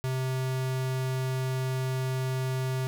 square tone, 130.3 Hz, C3, 7 cents flat, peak -28 dBFS, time 0.04-2.87 s, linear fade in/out 0 ms, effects none

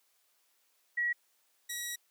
sine / 10% pulse tone pair in turn, 1919 / 1919 Hz, A#6 / A#6, +50 / +50 cents, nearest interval unison, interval 0 cents, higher neither, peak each -28 / -27 dBFS, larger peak second, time 0.97-1.13 / 1.69-1.96 s, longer second, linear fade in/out 10 ms, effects white hiss -72 dBFS RMS until 2.1 s + high-pass 400 Hz 12 dB/octave

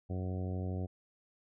harmonic tone, 92.4 Hz, F#2, 2 cents flat, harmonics 1 / 2 / 3 / 4 / 5 / 6 / 7 / 8, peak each -35 / -41 / -45 / -47 / -49 / -51 / -52 / -53 dBFS, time 0.09-0.87 s, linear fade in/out 20 ms, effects none

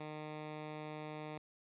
10% pulse tone, 152.9 Hz, D#3, 30 cents flat, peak -35 dBFS, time 0-1.38 s, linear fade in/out 5 ms, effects resampled to 8000 Hz

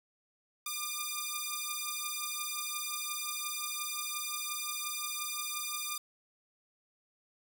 5% pulse beating tone pair, 1200 / 1205.7 Hz, D6 / D6, +37 / +45 cents, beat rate 5.7 Hz, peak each -26 dBFS, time 0.66-5.98 s, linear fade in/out 5 ms, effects none

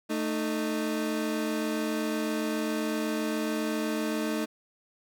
30% pulse tone pair together, 221.6 / 309.2 Hz, A3 / D#4, +13 / -11 cents, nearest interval tritone, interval 576 cents, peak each -28 dBFS, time 0.09-4.46 s, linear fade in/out 20 ms, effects none

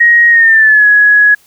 sine tone with pitch glide, 1883 to 1677.6 Hz, A#6 to G#6, +17 to +17 cents, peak -3 dBFS, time 0-1.35 s, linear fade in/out 10 ms, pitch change -200 cents, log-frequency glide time 0.29-0.87 s, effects white hiss -48 dBFS RMS until 1.46 s

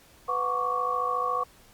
sine tone cluster, 498 / 730 / 1108 / 1162 Hz, B4 / F#5 / C#6 / D6, +14 / -24 / -1 / -19 cents, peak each -33 / -35 / -27 / -31 dBFS, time 0.28-1.44 s, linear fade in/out 10 ms, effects pink hiss -56 dBFS RMS until 1.73 s + Opus 48 kbps

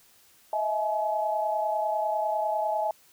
sine tone cluster, 635 / 665 / 850 Hz, D#5 / E5 / G#5, +35 / +15 / +40 cents, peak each -29 / -33 / -27 dBFS, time 0.53-2.91 s, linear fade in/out 2 ms, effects white hiss -59 dBFS RMS until 3.12 s

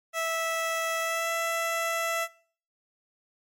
15% pulse tone with pitch glide, 656 to 665.2 Hz, E5 to E5, -9 to +16 cents, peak -20 dBFS, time 0.13-2.28 s, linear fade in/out 50 ms, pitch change +25 cents, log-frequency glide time 1.01-1.31 s, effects noise-tail reverb RT60 0.5 s tail -22 dB re dry + MP3 64 kbps

